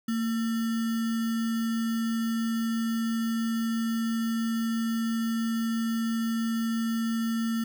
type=tone with sample-and-hold; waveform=sine; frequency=228 Hz; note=A#3; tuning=38 cents flat; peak=-25 dBFS; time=0.08-7.64 s; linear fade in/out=5 ms; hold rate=1575 Hz; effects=none